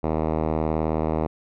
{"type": "tone with low-pass filter", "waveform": "5% pulse", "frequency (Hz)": 78.8, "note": "D#2", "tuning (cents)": 23, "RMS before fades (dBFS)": -24, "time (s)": [0.03, 1.27], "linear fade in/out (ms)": 10, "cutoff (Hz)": 890, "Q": 0.61, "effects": []}